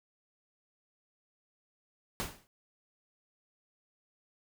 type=noise with exponential decay; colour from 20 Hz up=pink; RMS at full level=-33 dBFS; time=2.2-2.47 s; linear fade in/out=0 ms; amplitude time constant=58 ms; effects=none